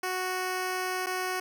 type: tone with dropouts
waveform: 10% pulse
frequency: 369.3 Hz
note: F#4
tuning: 3 cents flat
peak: -21 dBFS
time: 0.03-1.4 s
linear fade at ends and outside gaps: 5 ms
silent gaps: 1.062-1.067 s
effects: none